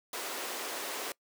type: high-pass noise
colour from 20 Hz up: pink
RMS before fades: -38 dBFS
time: 0.13-1.12 s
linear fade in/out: 2 ms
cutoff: 340 Hz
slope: 24 dB/octave
effects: noise-tail reverb RT60 0.1 s tail -23 dB re dry